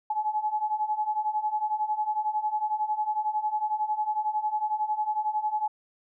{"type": "beating tone pair", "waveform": "sine", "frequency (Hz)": [846, 857], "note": ["G#5", "A5"], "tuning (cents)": [32, -46], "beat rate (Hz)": 11, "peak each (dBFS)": [-30, -27], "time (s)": [0.1, 5.68], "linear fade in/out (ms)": 5, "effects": []}